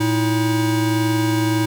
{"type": "tone pair together", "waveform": "square", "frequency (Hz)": [113.46, 318.7], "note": ["A#2", "D#4"], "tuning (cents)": [-46, 42], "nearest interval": "octave + tritone", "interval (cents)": 1788, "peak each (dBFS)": [-21, -19], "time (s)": [0, 1.66], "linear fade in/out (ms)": 10, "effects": []}